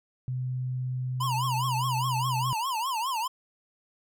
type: tone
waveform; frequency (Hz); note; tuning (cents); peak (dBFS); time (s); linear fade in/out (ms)
sine; 127.4; C3; -46; -28; 0.28-2.53; 0
type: tone with vibrato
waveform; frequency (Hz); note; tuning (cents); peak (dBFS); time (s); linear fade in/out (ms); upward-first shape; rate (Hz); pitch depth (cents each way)
square; 974; B5; -24; -28; 1.2-3.28; 10; triangle; 4.9; 240
effects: none